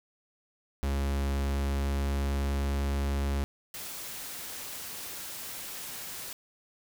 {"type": "tone with pitch glide", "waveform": "45% pulse", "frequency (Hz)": [69.3, 69.78], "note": ["C#2", "C#2"], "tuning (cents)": [0, 12], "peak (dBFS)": -27, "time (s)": [0.83, 3.44], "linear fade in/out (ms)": 0, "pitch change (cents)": 12, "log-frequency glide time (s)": [1.04, 2.87]}
{"type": "noise", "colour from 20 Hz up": "white", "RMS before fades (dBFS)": -40, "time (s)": [3.74, 6.33], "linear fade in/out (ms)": 2}
{"effects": []}